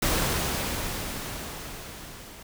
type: noise with level ramp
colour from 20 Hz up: pink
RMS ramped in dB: -24 to -45 dBFS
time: 0.02-2.43 s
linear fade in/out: 5 ms
effects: none